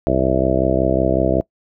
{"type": "harmonic tone", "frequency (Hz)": 65.41, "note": "C2", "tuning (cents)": 0, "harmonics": [1, 2, 3, 4, 5, 6, 7, 8, 9, 10], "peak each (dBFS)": [-24, -24, -25, -25, -21, -24, -26, -25, -22, -20], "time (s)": [0.07, 1.41], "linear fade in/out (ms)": 0, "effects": ["noise-tail reverb RT60 0.1 s tail -22 dB re dry"]}